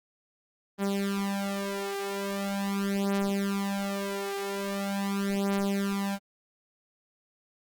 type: beating tone pair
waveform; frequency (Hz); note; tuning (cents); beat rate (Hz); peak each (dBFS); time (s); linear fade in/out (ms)
sawtooth; 198.1 / 198.52; G3 / G3; +18 / +22; 0.42; -27; 0.78-6.19; 50
effects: Opus 24 kbps